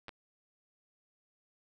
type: clicks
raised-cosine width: 0.3 ms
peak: -28 dBFS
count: 2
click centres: 0.083 / 0.092 s
effects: none